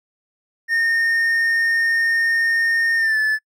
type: tone with pitch glide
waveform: triangle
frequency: 1833 to 1739.1 Hz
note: A#6 to A6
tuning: -30 to -21 cents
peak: -14 dBFS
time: 0.68-3.39 s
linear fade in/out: 50 ms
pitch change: -91 cents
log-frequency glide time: 2.97-3.18 s
effects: noise-tail reverb RT60 0.1 s tail -24 dB re dry